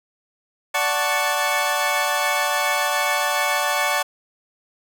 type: chord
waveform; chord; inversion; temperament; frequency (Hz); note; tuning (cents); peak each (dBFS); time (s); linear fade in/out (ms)
20% pulse; D major seventh; none; equal with one note detuned; 584.3 / 740 / 880 / 1108.7; D5 / F#5 / A5 / C#6; -9 / 0 / 0 / 0; -20; 0.74-4.03; 10
effects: none